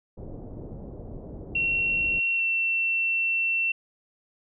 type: low-pass noise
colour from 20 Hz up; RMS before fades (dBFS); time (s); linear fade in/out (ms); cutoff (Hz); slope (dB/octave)
pink; -39; 0.17-2.2; 10; 580; 24
type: tone with pitch glide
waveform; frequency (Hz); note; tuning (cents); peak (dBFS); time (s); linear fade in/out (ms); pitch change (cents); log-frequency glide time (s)
sine; 2727 to 2700; F7 to E7; -42 to +41; -22; 1.55-3.72; 5; -17; 2.35-2.43
effects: none